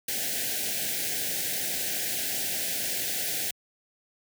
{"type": "band-stop noise", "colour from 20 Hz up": "white", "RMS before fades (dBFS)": -30, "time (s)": [0.08, 3.51], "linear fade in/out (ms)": 5, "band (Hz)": [810, 1500], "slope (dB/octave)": 96, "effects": ["high-pass 100 Hz 12 dB/octave"]}